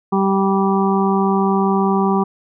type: harmonic tone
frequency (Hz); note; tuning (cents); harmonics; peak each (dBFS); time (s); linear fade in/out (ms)
194.6; G3; -12; 1 / 2 / 4 / 5 / 6; -16 / -19 / -22 / -23 / -24; 0.12-2.24; 10
effects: none